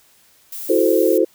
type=noise; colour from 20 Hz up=violet; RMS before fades=-30 dBFS; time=0.52-1.18 s; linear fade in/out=5 ms
type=chord; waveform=sine; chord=F# half-diminished seventh; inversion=third; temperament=equal with one note detuned; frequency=329.6 / 370 / 440 / 519.6 Hz; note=E4 / F#4 / A4 / C5; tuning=0 / 0 / 0 / -12 cents; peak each=-18 dBFS; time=0.69-1.25 s; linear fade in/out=10 ms
effects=white hiss -54 dBFS RMS until 1.34 s